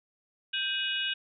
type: tone cluster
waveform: sine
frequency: 1569 / 2510 / 2908 / 3396 / 3700 Hz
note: G6 / D#7 / F#7 / G#7 / A#7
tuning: +1 / +15 / -31 / +38 / -14 cents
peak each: -35 / -36 / -31 / -38 / -39 dBFS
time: 0.53-1.14 s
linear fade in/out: 10 ms
effects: none